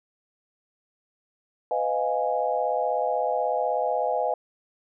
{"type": "chord", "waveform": "sine", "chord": "F half-diminished seventh", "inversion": "second", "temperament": "equal with one note detuned", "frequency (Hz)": [503.4, 622.3, 698.5, 830.6], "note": ["Cb5", "Eb5", "F5", "Ab5"], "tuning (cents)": [33, 0, 0, 0], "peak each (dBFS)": -28, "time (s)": [1.71, 4.34], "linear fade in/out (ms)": 2, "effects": []}